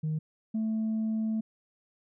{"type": "tone pair in turn", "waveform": "sine", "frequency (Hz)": [155.56, 220], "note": ["D#3", "A3"], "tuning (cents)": [0, 0], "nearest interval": "tritone", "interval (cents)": 600, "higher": "second", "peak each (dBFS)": [-26, -25], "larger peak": "second", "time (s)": [[0.03, 0.19], [0.54, 1.41]], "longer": "second", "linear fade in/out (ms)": 10, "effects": ["tanh soft clip ceiling -25 dBFS"]}